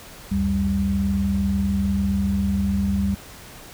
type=tone cluster; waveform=sine; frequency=69.4 / 89.5 / 196.6 Hz; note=C#2 / F2 / G3; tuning=+3 / +43 / +5 cents; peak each=-26 / -27 / -20 dBFS; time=0.31-3.15 s; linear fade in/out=10 ms; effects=pink hiss -42 dBFS RMS until 3.73 s